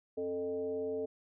sine tone with frequency modulation, 441.1 Hz, A4, 4 cents sharp, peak -33 dBFS, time 0.17-1.06 s, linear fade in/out 10 ms, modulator 173 Hz, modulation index 0.72, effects none

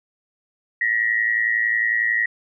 sine tone with amplitude modulation, 1908 Hz, A#6, 40 cents sharp, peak -14 dBFS, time 0.81-2.26 s, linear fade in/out 5 ms, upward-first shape sine, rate 111 Hz, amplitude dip 75%, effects none

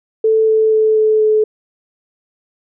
sine tone with pitch steps, 440.8 / 438.3 / 435.7 / 433.2 / 430.7 Hz, A4 / A4 / A4 / A4 / A4, +3 / -7 / -17 / -27 / -37 cents, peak -9 dBFS, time 0.24-1.44 s, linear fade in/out 5 ms, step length 240 ms, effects none

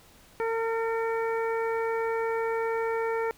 harmonic tone with a mistuned harmonic, 453.5 Hz, A#4, 48 cents flat, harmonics 1 / 2 / 3 / 4 / 5, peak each -27 / -33 / -37 / -39 / -41 dBFS, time 0.4-3.31 s, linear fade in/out 0 ms, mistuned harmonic 3, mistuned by +16 cents, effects pink hiss -56 dBFS RMS until 3.37 s

